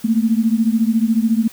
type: beating tone pair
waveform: sine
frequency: 220 / 234 Hz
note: A3 / A#3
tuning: 0 / +7 cents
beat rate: 14 Hz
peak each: -15 / -17 dBFS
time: 0.04-1.48 s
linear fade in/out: 10 ms
effects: white hiss -42 dBFS RMS until 1.52 s